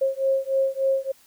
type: beating tone pair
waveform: sine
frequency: 536 / 539.4 Hz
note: C5 / C#5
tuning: +42 / -47 cents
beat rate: 3.4 Hz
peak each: -23 dBFS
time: 0.01-1.12 s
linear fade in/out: 10 ms
effects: white hiss -56 dBFS RMS until 1.26 s